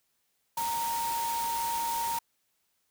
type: tone in noise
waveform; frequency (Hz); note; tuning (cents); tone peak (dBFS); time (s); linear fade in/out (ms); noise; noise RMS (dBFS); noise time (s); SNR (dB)
sine; 928; A#5; -8; -29; 0.57-2.19; 5; white; -37; 0.57-2.19; +5
effects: white hiss -75 dBFS RMS until 2.9 s